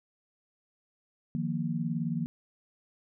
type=chord; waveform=sine; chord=Eb suspended second; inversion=none; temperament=just; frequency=155.56 / 175.01 / 233.3 Hz; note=Eb3 / F3 / Bb3; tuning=0 / +4 / +2 cents; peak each=-33 dBFS; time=1.35-2.26 s; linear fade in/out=0 ms; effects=none